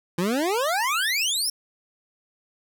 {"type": "exponential sweep", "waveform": "25% pulse", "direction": "up", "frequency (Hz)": [164.81, 5588], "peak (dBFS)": -18, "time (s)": [0.18, 1.5], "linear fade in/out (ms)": 5, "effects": []}